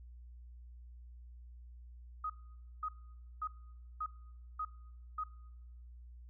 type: tone bursts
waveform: sine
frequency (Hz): 1254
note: D#6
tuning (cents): +13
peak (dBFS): -35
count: 6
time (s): 2.24-5.238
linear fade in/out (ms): 5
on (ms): 58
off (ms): 530
effects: noise-tail reverb RT60 1.0 s tail -21 dB re dry + added 60 Hz sine -50 dBFS peak until 6.29 s